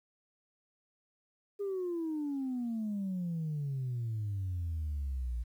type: exponential sweep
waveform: sine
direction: down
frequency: 410 to 56.7 Hz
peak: -31 dBFS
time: 1.59-5.44 s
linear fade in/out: 20 ms
effects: tanh soft clip ceiling -30 dBFS + 11-bit